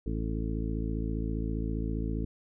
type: harmonic tone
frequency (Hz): 55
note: A1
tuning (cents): 0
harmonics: 1 / 2 / 3 / 4 / 5 / 6 / 8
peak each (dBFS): -32 / -37 / -38 / -39 / -38 / -41 / -43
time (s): 0.06-2.25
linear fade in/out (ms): 5
effects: none